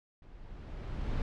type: noise with level ramp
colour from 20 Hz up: brown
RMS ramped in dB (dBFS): -53 to -31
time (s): 0.22-1.22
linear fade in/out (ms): 2
effects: low-pass 4000 Hz 12 dB/octave